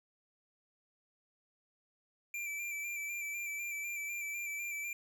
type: tone with vibrato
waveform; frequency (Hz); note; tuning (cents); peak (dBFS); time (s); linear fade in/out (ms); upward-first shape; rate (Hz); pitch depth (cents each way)
square; 2349; D7; 0; -38; 2.34-4.93; 2; square; 4; 25
effects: none